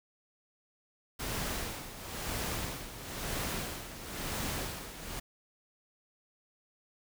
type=noise with tremolo; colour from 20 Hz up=pink; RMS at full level=-35 dBFS; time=1.19-5.2 s; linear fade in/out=10 ms; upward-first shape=sine; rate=1 Hz; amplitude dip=70%; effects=none